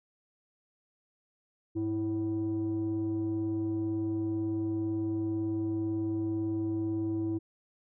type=tone pair together; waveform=sine; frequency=103.03 / 327.1 Hz; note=G#2 / E4; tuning=-13 / -13 cents; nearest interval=octave + minor sixth; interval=2000 cents; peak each=-34 / -28 dBFS; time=1.75-7.39 s; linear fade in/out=20 ms; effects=tanh soft clip ceiling -25 dBFS